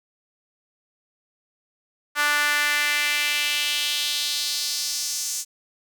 sawtooth tone with high-pass filter sweep, 293.7 Hz, D4, in tune, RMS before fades -24 dBFS, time 2.15-5.45 s, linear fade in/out 50 ms, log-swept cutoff 1400 to 6700 Hz, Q 2.4, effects none

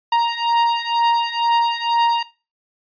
45% pulse beating tone pair, 934 / 936.1 Hz, A#5 / A#5, +3 / +7 cents, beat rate 2.1 Hz, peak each -19 dBFS, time 0.12-2.23 s, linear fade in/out 5 ms, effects noise-tail reverb RT60 0.3 s tail -17 dB re dry + resampled to 11025 Hz

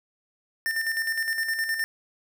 square tone with tremolo, 1800 Hz, A6, 39 cents sharp, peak -24 dBFS, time 0.66-1.84 s, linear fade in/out 0 ms, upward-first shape square, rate 9.7 Hz, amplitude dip 50%, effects none

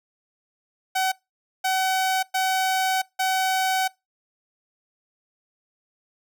sawtooth tone bursts at uneven times, 756 Hz, F#5, 37 cents sharp, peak -17 dBFS, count 4, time 0.95-1.12 / 1.64-2.23 / 2.34-3.02 / 3.19-3.88 s, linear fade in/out 10 ms, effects noise-tail reverb RT60 0.2 s tail -22 dB re dry

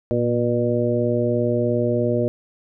harmonic tone with a mistuned harmonic, 120 Hz, B2, 49 cents flat, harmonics 1 / 2 / 3 / 4 / 5, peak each -24 / -24 / -24 / -24 / -24 dBFS, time 0.11-2.28 s, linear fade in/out 0 ms, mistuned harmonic 1, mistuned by -44 cents, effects none

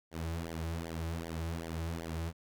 sawtooth tone with flanger, 82.41 Hz, E2, in tune, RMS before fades -38 dBFS, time 0.11-2.33 s, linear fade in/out 50 ms, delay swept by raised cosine 0.75 to 4.45 ms, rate 2.6 Hz, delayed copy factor -0.95, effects none

